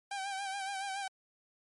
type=tone with vibrato; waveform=sawtooth; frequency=784 Hz; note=G5; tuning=in tune; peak=-32 dBFS; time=0.11-1.08 s; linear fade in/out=5 ms; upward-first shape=sine; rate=7.1 Hz; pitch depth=50 cents each way; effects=MP3 48 kbps